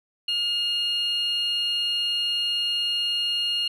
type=tone pair together; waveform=sine; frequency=2845 / 4266 Hz; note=F7 / C8; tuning=+31 / +33 cents; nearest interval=perfect fifth; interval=702 cents; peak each=-22 / -28 dBFS; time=0.28-3.68 s; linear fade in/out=5 ms; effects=tanh soft clip ceiling -18 dBFS